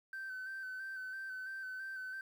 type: tone with vibrato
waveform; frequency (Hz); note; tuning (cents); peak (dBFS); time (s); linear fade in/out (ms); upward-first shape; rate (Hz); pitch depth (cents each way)
sine; 1539; G6; -32; -39; 0.13-2.21; 2; square; 3; 23
effects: tanh soft clip ceiling -39 dBFS + 11-bit